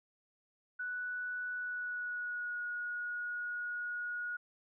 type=tone with pitch glide; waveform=sine; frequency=1480 to 1449.5 Hz; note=F#6 to F#6; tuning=0 to -36 cents; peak=-36 dBFS; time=0.79-4.37 s; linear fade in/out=10 ms; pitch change=-36 cents; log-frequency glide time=1.53-2.61 s; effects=none